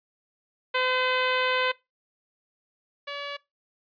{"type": "tone pair in turn", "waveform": "10% pulse", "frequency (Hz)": [510, 570.5], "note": ["C5", "C#5"], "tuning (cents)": [-44, 50], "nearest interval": "major second", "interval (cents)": 194, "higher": "second", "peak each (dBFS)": [-14, -24], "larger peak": "first", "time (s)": [[0.74, 1.72], [3.07, 3.37]], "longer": "first", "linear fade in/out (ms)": 10, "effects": ["noise-tail reverb RT60 0.2 s tail -20 dB re dry", "resampled to 11025 Hz"]}